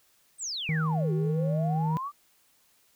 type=exponential two-way sweep; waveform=sine; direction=down then up; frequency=8760 to 364.8 to 1199 Hz; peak=-31 dBFS; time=0.38-2.12 s; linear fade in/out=50 ms; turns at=1.13 s
type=tone with vibrato; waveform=triangle; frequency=158 Hz; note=D#3; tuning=27 cents sharp; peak=-23 dBFS; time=0.69-1.97 s; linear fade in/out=0 ms; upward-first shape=sine; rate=20 Hz; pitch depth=11 cents each way
effects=white hiss -65 dBFS RMS until 2.95 s